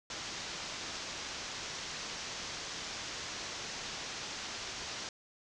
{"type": "low-pass noise", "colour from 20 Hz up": "white", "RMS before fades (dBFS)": -42, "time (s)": [0.1, 5.09], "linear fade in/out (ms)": 2, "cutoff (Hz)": 6600, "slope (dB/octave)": 48, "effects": []}